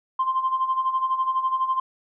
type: tone with tremolo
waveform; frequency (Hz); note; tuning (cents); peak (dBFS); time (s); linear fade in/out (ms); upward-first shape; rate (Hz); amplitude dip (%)
sine; 1046.5; C6; 0; -17; 0.19-1.8; 5; sine; 12; 70
effects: tanh soft clip ceiling -14 dBFS